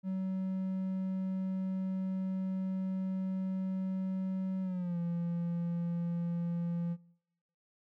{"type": "tone with pitch glide", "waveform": "triangle", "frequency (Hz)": [188.8, 171.14], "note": ["F#3", "F3"], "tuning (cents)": [35, -35], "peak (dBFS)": -30, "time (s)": [0.03, 6.97], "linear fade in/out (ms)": 50, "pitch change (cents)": -170, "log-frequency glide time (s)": [4.62, 4.98], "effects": ["noise-tail reverb RT60 0.8 s tail -23 dB re dry"]}